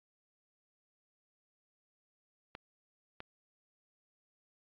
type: clicks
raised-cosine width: 0.3 ms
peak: -27 dBFS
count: 2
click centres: 2.551 / 3.204 s
effects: low-pass 4000 Hz 12 dB/octave + AAC 48 kbps